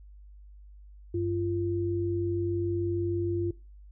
sine tone pair together, 96.5 / 344.4 Hz, G2 / F4, -27 / -24 cents, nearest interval octave + minor seventh, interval 2203 cents, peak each -31 / -28 dBFS, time 1.14-3.51 s, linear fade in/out 5 ms, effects noise-tail reverb RT60 0.3 s tail -20 dB re dry + added 50 Hz sine -47 dBFS peak until 3.91 s

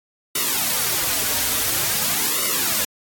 white noise with flanger, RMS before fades -21 dBFS, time 0.35-2.85 s, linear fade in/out 5 ms, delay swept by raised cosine 1.2 to 5.9 ms, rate 0.48 Hz, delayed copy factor -1, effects AAC 64 kbps

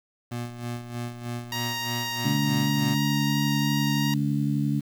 25% pulse tone with tremolo, 120 Hz, B2, 49 cents flat, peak -25 dBFS, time 0.31-2.95 s, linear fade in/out 10 ms, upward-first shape sine, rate 3.2 Hz, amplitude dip 75%
10% pulse tone with vibrato, 938 Hz, A#5, 11 cents sharp, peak -20 dBFS, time 1.52-4.14 s, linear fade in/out 2 ms, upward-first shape triangle, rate 2.8 Hz, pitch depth 9 cents each way
harmonic tone, 71.7 Hz, D2, 41 cents flat, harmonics 2 / 3 / 4, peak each -25 / -27 / -28 dBFS, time 2.24-4.81 s, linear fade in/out 20 ms
effects 8-bit

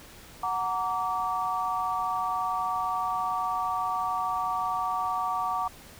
sine chord, Gb augmented, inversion none, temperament just, 740 / 925 / 1156.2 Hz, Gb5 / Bb5 / D6, 0 / -14 / -27 cents, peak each -31 / -32 / -29 dBFS, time 0.43-5.68 s, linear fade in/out 5 ms, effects pink hiss -49 dBFS RMS until 5.99 s

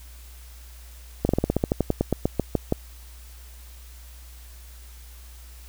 slowing click train, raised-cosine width 2 ms, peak -7 dBFS, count 17, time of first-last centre 1.25-2.724 s, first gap 41 ms, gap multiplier 1.1, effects added 60 Hz sine -42 dBFS peak until 5.68 s + white hiss -51 dBFS RMS until 5.68 s

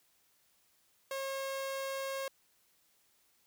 sawtooth tone, 541 Hz, C#5, 42 cents flat, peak -32 dBFS, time 1.11-2.28 s, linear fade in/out 2 ms, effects white hiss -71 dBFS RMS until 3.46 s

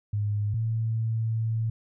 sine tone pair in turn, 103.83 / 112.37 Hz, G#2 / A2, 0 / +37 cents, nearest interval minor second, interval 137 cents, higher second, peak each -24 dBFS, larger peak neither, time 0.13-0.54 / 0.54-1.7 s, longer second, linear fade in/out 5 ms, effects none

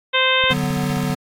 harmonic tone, 520 Hz, C5, 11 cents flat, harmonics 1 / 2 / 3 / 4 / 5 / 6 / 7, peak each -22 / -22 / -22 / -22 / -22 / -22 / -22 dBFS, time 0.13-0.54 s, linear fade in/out 20 ms
click train, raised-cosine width 5 ms, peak -21 dBFS, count 11, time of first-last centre 0.44-1.102 s, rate 15.1 Hz
square chord, B minor, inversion first, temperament equal, 146.83 / 185 / 246.9 Hz, D3 / F#3 / B3, 0 / 0 / 0 cents, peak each -23 / -25 / -25 dBFS, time 0.5-1.15 s, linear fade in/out 10 ms
effects AAC 64 kbps

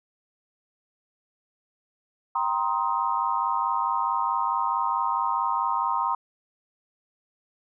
sine chord, C minor seventh, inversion second, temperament just, 784.9 / 941.9 / 1046.5 / 1255.8 Hz, G5 / Bb5 / C6 / Eb6, +2 / +18 / 0 / +16 cents, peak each -32 / -26 / -27 / -30 dBFS, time 2.35-6.15 s, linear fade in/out 5 ms, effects none

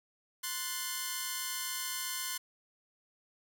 5% pulse chord, F# diminished, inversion second, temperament equal, 1046.5 / 1480 / 1760 Hz, C6 / F#6 / A6, 0 / 0 / 0 cents, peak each -26 / -28 / -31 dBFS, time 0.43-2.38 s, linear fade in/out 10 ms, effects none

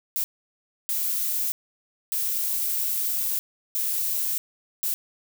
violet noise bursts at uneven times, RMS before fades -26 dBFS, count 5, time 0.16-0.24 / 0.89-1.52 / 2.12-3.39 / 3.75-4.38 / 4.83-4.94 s, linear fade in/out 0 ms, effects none

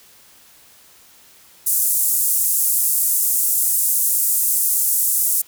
white band-pass noise, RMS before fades -18 dBFS, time 1.66-5.42 s, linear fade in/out 10 ms, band 8000 to 16000 Hz, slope 24 dB/octave, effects white hiss -49 dBFS RMS until 5.47 s

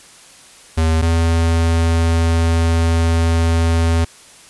square tone pair in turn, 80.5 / 82.86 Hz, E2 / E2, -41 / +9 cents, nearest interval minor second, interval 50 cents, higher second, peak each -13 dBFS, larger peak neither, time 0.77-1.02 / 1.02-4.05 s, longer second, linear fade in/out 10 ms, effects white hiss -43 dBFS RMS until 4.49 s + resampled to 24000 Hz

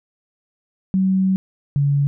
sine tone pair in turn, 189.6 / 141.84 Hz, F#3 / C#3, +43 / +40 cents, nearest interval perfect fourth, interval 503 cents, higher first, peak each -14 dBFS, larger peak neither, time 0.94-1.36 / 1.76-2.07 s, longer first, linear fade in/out 0 ms, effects none

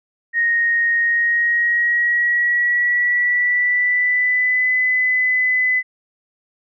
sine tone with pitch glide, 1864.7 to 2010 Hz, A#6 to B6, 0 to +30 cents, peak -14 dBFS, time 0.33-5.83 s, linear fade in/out 50 ms, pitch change +130 cents, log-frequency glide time 1-4.7 s, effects none

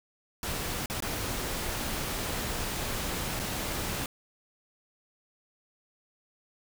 pink noise with dropouts, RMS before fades -33 dBFS, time 0.43-4.06 s, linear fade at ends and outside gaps 1 ms, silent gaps 0.859-0.899 / 1.004-1.023 / 3.393-3.397 s, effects none

